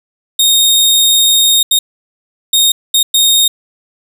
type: tone bursts at uneven times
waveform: sawtooth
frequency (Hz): 3706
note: A#7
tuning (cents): -11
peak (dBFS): -4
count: 5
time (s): 0.39-1.63 / 1.71-1.79 / 2.53-2.72 / 2.94-3.03 / 3.14-3.48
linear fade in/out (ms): 5
effects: none